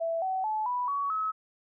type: tone with pitch steps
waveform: sine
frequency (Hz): 662 / 756.1 / 863.5 / 986.2 / 1126.3 / 1286.3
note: E5 / F#5 / A5 / B5 / C#6 / E6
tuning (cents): +7 / +37 / -33 / -3 / +27 / -43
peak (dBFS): -27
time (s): 0-1.32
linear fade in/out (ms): 20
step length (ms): 220
effects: none